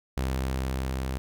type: tone with level ramp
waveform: sawtooth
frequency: 65.5 Hz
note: C2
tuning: 2 cents sharp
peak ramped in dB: -22 to -25 dBFS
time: 0.17-1.18 s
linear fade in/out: 0 ms
effects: none